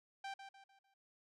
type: tone with echo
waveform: sawtooth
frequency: 784 Hz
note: G5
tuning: in tune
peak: -39 dBFS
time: 0.24-0.34 s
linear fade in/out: 5 ms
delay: 150 ms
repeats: 4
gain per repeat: -8 dB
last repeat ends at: 0.94 s
effects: low-pass 5000 Hz 12 dB/octave